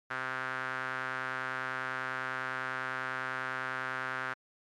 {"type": "tone with band-pass filter", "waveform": "sawtooth", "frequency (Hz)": 130, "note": "C3", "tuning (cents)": -11, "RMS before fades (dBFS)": -36, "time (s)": [0.1, 4.34], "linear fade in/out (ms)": 10, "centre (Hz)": 1500, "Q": 3.7, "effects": ["MP3 96 kbps"]}